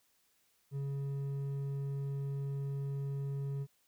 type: tone with hard clipping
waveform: sine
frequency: 139 Hz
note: C#3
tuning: 5 cents sharp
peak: -36 dBFS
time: 0.71-3.67 s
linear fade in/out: 50 ms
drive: 5 dB
effects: white hiss -73 dBFS RMS until 3.87 s